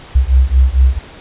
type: beating tone pair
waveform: sine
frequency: 62.8 / 67.2 Hz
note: B1 / C2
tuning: +30 / +47 cents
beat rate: 4.4 Hz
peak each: -10 dBFS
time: 0.15-0.99 s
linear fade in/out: 10 ms
effects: pink hiss -36 dBFS RMS until 1.2 s + resampled to 8000 Hz